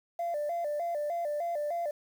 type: tone with vibrato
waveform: sine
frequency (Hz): 637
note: D#5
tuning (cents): +41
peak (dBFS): -28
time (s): 0.19-1.91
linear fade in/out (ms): 5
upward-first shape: square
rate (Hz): 3.3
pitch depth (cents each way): 130
effects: tanh soft clip ceiling -27 dBFS + 9-bit